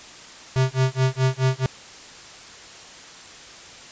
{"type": "tone with tremolo", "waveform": "square", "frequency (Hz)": 130.81, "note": "C3", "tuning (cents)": 0, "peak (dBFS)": -16, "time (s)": [0.56, 1.66], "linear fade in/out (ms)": 0, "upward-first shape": "sine", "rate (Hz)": 4.7, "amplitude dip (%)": 100, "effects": ["white hiss -42 dBFS RMS until 3.91 s", "resampled to 16000 Hz"]}